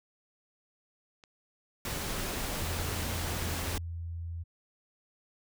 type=click; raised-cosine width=0.2 ms; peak=-35 dBFS; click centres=1.238 s
type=noise; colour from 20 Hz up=pink; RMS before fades=-35 dBFS; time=1.85-3.78 s; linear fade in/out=2 ms
type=tone; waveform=sine; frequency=84.2 Hz; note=E2; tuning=37 cents sharp; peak=-35 dBFS; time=2.61-4.44 s; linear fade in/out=20 ms
effects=none